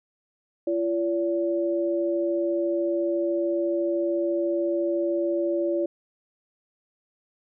sine tone pair together, 340.9 / 573 Hz, F4 / D5, -42 / -43 cents, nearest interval major sixth, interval 899 cents, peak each -24 / -26 dBFS, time 0.67-5.86 s, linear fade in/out 5 ms, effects none

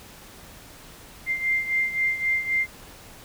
sine beating tone pair, 2095 / 2098.8 Hz, C7 / C7, +2 / +5 cents, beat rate 3.8 Hz, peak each -23 / -28 dBFS, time 1.26-2.67 s, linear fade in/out 50 ms, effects pink hiss -46 dBFS RMS until 3.24 s

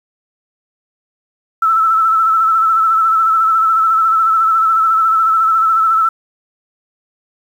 sine tone with vibrato, 1318.5 Hz, E6, in tune, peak -9 dBFS, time 1.62-6.09 s, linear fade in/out 5 ms, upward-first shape sine, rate 14 Hz, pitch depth 38 cents each way, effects 7-bit

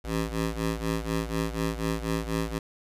15% pulse ring-modulated tone, 110.3 Hz, A2, 5 cents sharp, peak -18 dBFS, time 0.04-2.59 s, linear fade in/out 10 ms, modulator 53.1 Hz, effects resampled to 32000 Hz

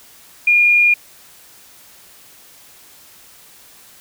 sine tone, 2423 Hz, D#7, 47 cents flat, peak -9 dBFS, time 0.47-0.94 s, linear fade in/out 5 ms, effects white hiss -45 dBFS RMS until 4 s

